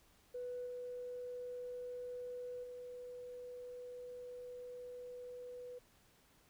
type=tone with level steps; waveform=sine; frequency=493.9 Hz; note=B4; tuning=in tune; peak=-40 / -42 / -46 dBFS; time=0.34-5.79 s; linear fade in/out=10 ms; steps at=0.66 / 2.63 s; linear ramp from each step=10 ms; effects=tanh soft clip ceiling -36 dBFS + pink hiss -69 dBFS RMS until 6.49 s